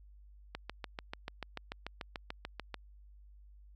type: click train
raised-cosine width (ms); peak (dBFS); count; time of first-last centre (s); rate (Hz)
0.3; -23; 16; 0.55-2.743; 6.84
effects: added 50 Hz sine -54 dBFS peak until 3.75 s